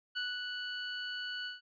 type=tone with ADSR envelope; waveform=20% pulse; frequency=1480 Hz; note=F#6; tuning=in tune; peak=-28 dBFS; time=0.15-1.61 s; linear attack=22 ms; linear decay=210 ms; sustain=-4 dB; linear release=150 ms; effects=resampled to 11025 Hz

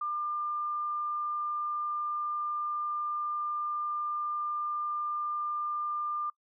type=tone; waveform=sine; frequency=1198 Hz; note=D6; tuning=34 cents sharp; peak=-30 dBFS; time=0.01-6.3 s; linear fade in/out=5 ms; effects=noise-tail reverb RT60 0.1 s tail -26 dB re dry

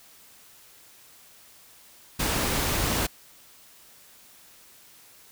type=noise; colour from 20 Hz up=pink; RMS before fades=-26 dBFS; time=2.19-3.07 s; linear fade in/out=10 ms; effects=white hiss -53 dBFS RMS until 5.31 s

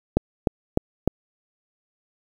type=click train; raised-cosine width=2 ms; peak=-4 dBFS; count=4; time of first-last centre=0.17-1.076 s; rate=3.31 Hz; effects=7-bit

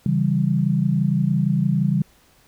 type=chord; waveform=sine; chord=C# diminished; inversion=none; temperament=equal; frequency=138.59 / 164.81 / 196 Hz; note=C#3 / E3 / G3; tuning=0 / 0 / 0 cents; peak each=-21 dBFS; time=0.06-2.02 s; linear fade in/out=2 ms; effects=pink hiss -56 dBFS RMS until 2.47 s

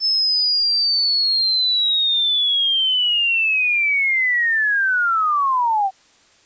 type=linear sweep; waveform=sine; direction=down; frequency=5274 to 751 Hz; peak=-15 dBFS; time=0-5.91 s; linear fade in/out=50 ms; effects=white hiss -54 dBFS RMS until 6.45 s + resampled to 16000 Hz

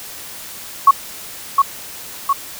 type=tone with echo; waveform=sine; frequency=1108.7 Hz; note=C#6; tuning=in tune; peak=-3 dBFS; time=0.87-0.91 s; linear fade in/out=5 ms; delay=710 ms; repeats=2; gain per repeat=-4 dB; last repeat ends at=2.33 s; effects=white hiss -33 dBFS RMS until 2.59 s

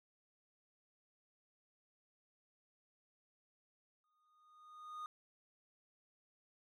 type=tone with exponential growth; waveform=triangle; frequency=1232 Hz; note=D#6; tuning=17 cents flat; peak=-40 dBFS; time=4.04-5.06 s; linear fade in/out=1 ms; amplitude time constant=220 ms; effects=none

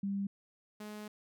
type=tone pair in turn; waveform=sine / sawtooth; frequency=198.3 / 210.8 Hz; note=G3 / G#3; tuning=+20 / +26 cents; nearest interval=minor second; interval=106 cents; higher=second; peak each=-32 / -39 dBFS; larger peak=first; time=0.03-0.27 / 0.8-1.08 s; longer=second; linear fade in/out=5 ms; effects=none

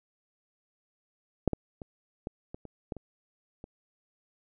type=clicks; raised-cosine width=2 ms; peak=-9 / -16 / -27 / -21 / -26 / -30 / -20 / -28 / -29 dBFS; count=9; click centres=1.477 / 1.533 / 1.818 / 2.271 / 2.545 / 2.653 / 2.922 / 2.967 / 3.641 s; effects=none

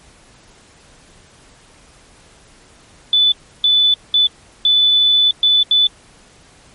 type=tone bursts at uneven times; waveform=sine; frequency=3489 Hz; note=A7; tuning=15 cents flat; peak=-9 dBFS; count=6; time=3.13-3.32 / 3.64-3.94 / 4.14-4.27 / 4.65-5.31 / 5.43-5.63 / 5.71-5.87 s; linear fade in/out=2 ms; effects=pink hiss -47 dBFS RMS until 6.74 s + MP3 48 kbps

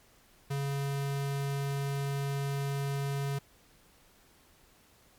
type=tone; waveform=square; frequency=139.6 Hz; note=C#3; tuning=13 cents sharp; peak=-31 dBFS; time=0.5-3.39 s; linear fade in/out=10 ms; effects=pink hiss -62 dBFS RMS until 5.18 s + MP3 96 kbps

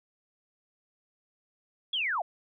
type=linear sweep; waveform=sine; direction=down; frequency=3431 to 611 Hz; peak=-27 dBFS; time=1.93-2.22 s; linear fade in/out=5 ms; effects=none

